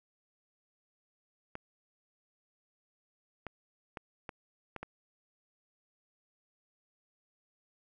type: clicks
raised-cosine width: 0.5 ms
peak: -25 dBFS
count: 6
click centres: 1.554 / 3.467 / 3.972 / 4.292 / 4.763 / 4.83 s
effects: none